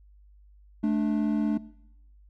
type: tone pair together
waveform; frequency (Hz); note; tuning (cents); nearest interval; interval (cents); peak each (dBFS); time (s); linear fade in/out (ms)
triangle; 216.5 / 293.7; A3 / D4; -28 / 0; perfect fourth; 528; -22 / -25; 0.83-1.58; 10
effects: noise-tail reverb RT60 0.8 s tail -20 dB re dry + added 50 Hz sine -52 dBFS peak until 2.29 s